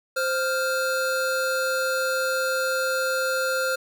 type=tone pair together; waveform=square; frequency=522.8 / 1397 Hz; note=C5 / F6; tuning=-1 / 0 cents; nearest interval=octave + perfect fourth; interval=1701 cents; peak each=-26 dBFS; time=0.16-3.76 s; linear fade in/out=10 ms; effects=none